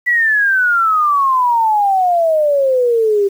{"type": "exponential sweep", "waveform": "sine", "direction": "down", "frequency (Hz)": [1975.5, 391.3], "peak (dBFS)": -10, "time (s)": [0.06, 3.29], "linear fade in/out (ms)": 20, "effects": ["7-bit"]}